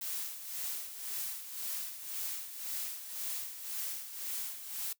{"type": "noise with tremolo", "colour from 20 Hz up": "blue", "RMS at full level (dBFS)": -37, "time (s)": [0.01, 4.93], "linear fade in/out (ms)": 5, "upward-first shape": "sine", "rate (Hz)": 1.9, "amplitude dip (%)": 65, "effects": ["noise-tail reverb RT60 0.1 s tail -20 dB re dry"]}